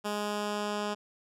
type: tone with low-pass filter sweep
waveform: 10% pulse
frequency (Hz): 207.7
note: G#3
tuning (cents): 0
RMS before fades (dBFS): -33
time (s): 0.04-0.95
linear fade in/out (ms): 20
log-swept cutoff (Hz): 12000 to 7000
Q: 0.74
effects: none